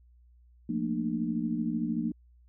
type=chord; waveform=sine; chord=Bb major seventh; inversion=second; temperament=equal with one note detuned; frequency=174.61 / 220 / 233.1 / 301.2 Hz; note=F3 / A3 / Bb3 / D4; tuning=0 / 0 / 0 / +44 cents; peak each=-35 / -35 / -31 / -34 dBFS; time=0.69-2.12 s; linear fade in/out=5 ms; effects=added 60 Hz sine -56 dBFS peak until 2.48 s